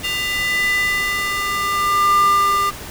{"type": "tone with high-pass filter sweep", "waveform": "square", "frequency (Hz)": 399.4, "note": "G4", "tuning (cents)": 32, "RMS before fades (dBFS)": -18, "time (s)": [0.03, 2.71], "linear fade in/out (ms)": 20, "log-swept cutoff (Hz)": [2500, 1000], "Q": 5.4, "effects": ["pink hiss -33 dBFS RMS until 2.9 s"]}